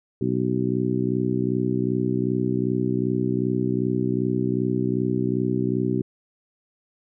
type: harmonic tone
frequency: 62.6 Hz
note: B1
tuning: 24 cents sharp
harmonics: 2 / 3 / 4 / 5 / 6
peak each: -27 / -27 / -27 / -27 / -27 dBFS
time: 0.21-6.02 s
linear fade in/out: 5 ms
effects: none